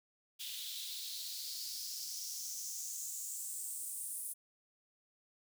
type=noise with high-pass filter sweep; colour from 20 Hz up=white; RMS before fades=-43 dBFS; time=0.39-4.34 s; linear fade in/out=20 ms; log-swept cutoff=3300 to 9900 Hz; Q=4.1; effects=none